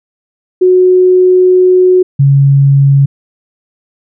sine tone pair in turn, 367 / 138.91 Hz, F#4 / C#3, -14 / +4 cents, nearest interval octave + perfect fourth, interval 1682 cents, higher first, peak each -3 dBFS, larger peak neither, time 0.61-2.03 / 2.19-3.06 s, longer first, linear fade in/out 10 ms, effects none

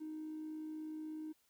triangle tone with amplitude modulation, 311.1 Hz, D#4, in tune, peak -37 dBFS, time 0-1.33 s, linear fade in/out 20 ms, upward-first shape sine, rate 56.5 Hz, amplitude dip 35%, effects tanh soft clip ceiling -39 dBFS + white hiss -75 dBFS RMS until 1.49 s

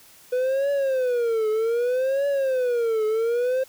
triangle tone with vibrato, 493.9 Hz, B4, in tune, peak -18 dBFS, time 0.32-3.64 s, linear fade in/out 10 ms, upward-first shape triangle, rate 0.64 Hz, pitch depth 250 cents each way, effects white hiss -51 dBFS RMS until 3.68 s

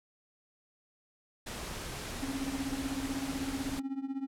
pink noise, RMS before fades -40 dBFS, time 1.46-3.8 s, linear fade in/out 10 ms
triangle tone with tremolo, 270.6 Hz, C#4, 42 cents flat, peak -28 dBFS, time 2.22-4.27 s, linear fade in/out 10 ms, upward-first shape triangle, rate 16 Hz, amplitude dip 90%
effects low-pass 11000 Hz 12 dB/octave

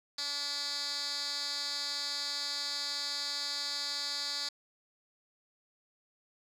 10% pulse tone with band-pass filter, 287 Hz, D4, 40 cents flat, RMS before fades -36 dBFS, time 0.18-4.49 s, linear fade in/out 5 ms, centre 4800 Hz, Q 3.9, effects none

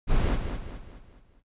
brown noise with echo, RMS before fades -21 dBFS, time 0.07-0.38 s, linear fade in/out 50 ms, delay 210 ms, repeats 5, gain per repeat -7 dB, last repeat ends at 1.43 s, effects noise-tail reverb RT60 0.1 s tail -25 dB re dry + resampled to 8000 Hz

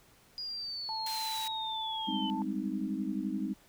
sine linear sweep, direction down, 4902 to 3000 Hz, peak -36 dBFS, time 0.38-2.3 s, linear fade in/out 0 ms
sine tone, 883 Hz, A5, 6 cents sharp, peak -36 dBFS, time 0.89-2.42 s, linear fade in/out 0 ms
pink high-pass noise, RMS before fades -42 dBFS, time 1.06-1.48 s, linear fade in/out 5 ms, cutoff 2400 Hz, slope 12 dB/octave
sine chord, Ab major seventh, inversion third, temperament equal with one note detuned, 196 / 207.7 / 260.3 / 311.1 Hz, G3 / Ab3 / C4 / Eb4, 0 / 0 / -9 / 0 cents, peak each -37 dBFS, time 2.07-3.54 s, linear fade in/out 20 ms
effects pink hiss -62 dBFS RMS until 3.68 s

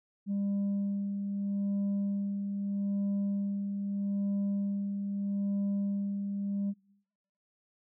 sine tone with tremolo, 200 Hz, G3, 35 cents sharp, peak -25 dBFS, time 0.26-6.74 s, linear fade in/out 50 ms, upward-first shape sine, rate 0.79 Hz, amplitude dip 50%, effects noise-tail reverb RT60 0.9 s tail -26 dB re dry + tanh soft clip ceiling -27 dBFS

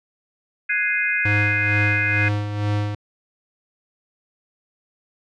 sine chord, Ab dominant seventh, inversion third, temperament equal, 1480 / 1661.2 / 2093 / 2489 Hz, Gb6 / Ab6 / C7 / Eb7, 0 / 0 / 0 / 0 cents, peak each -28 / -23 / -23 / -23 dBFS, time 0.69-2.29 s, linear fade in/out 10 ms
square tone with tremolo, 103.83 Hz, G#2, in tune, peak -19 dBFS, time 1.25-2.95 s, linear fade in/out 5 ms, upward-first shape sine, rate 2.2 Hz, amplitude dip 55%
effects low-pass 4000 Hz 12 dB/octave

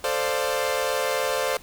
sawtooth chord, D minor seventh, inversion second, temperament equal with one note detuned, 440 / 523.3 / 590.4 / 698.5 Hz, A4 / C5 / D5 / F5, 0 / 0 / +9 / 0 cents, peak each -26 / -22 / -25 / -28 dBFS, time 0.04-1.57 s, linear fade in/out 2 ms, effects pink hiss -48 dBFS RMS until 1.62 s

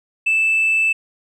triangle tone with tanh clipping, 2637 Hz, E7, in tune, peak -14 dBFS, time 0.26-0.93 s, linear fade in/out 10 ms, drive 5 dB, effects none

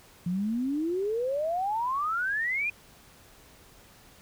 sine exponential sweep, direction up, 170.2 to 2489 Hz, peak -26 dBFS, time 0.26-2.7 s, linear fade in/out 5 ms, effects pink hiss -55 dBFS RMS until 4.21 s

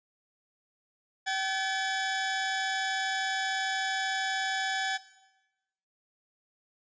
sawtooth tone pair together, 767 / 1717.5 Hz, G5 / A6, -38 / -42 cents, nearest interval octave + major second, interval 1396 cents, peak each -27 dBFS, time 1.26-4.98 s, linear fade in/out 20 ms, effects noise-tail reverb RT60 1.0 s tail -17 dB re dry + resampled to 16000 Hz

